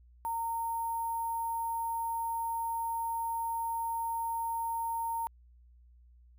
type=tone with sample-and-hold; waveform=sine; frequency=920 Hz; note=A#5; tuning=23 cents flat; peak=-31 dBFS; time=0.25-5.27 s; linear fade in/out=0 ms; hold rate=11025 Hz; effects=added 60 Hz sine -56 dBFS peak until 6.38 s